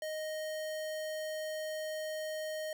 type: tone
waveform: square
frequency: 622 Hz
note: D#5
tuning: 1 cent flat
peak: -37 dBFS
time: 0.02-2.73 s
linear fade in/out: 2 ms
effects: none